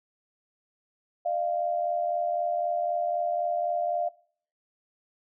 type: tone pair together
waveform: sine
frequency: 608 / 691.9 Hz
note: D#5 / F5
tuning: -40 / -16 cents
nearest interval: major second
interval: 224 cents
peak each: -31 / -26 dBFS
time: 1.25-4.09 s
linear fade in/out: 10 ms
effects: noise-tail reverb RT60 0.5 s tail -21 dB re dry